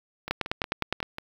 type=two click trains; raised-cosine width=0.3 ms; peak=-9 / -18 dBFS; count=8 / 6; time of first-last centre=0.31-1.029 / 0.28-1.184 s; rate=9.74 / 5.53 Hz; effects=7-bit